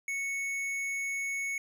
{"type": "tone with tanh clipping", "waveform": "sine", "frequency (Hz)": 2212, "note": "C#7", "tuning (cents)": -4, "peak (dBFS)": -33, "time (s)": [0.08, 1.58], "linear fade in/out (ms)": 2, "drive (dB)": 13, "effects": []}